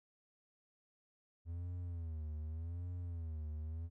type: tone with vibrato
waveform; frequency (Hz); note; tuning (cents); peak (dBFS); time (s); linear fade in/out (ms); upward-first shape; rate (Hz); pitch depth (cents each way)
triangle; 82.41; E2; 0; -38; 1.45-3.9; 50; sine; 0.85; 130
effects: none